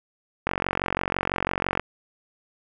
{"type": "click train", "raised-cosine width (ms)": 0.5, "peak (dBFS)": -8, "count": 62, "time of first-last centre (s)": [0.47, 1.796], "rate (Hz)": 46, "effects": []}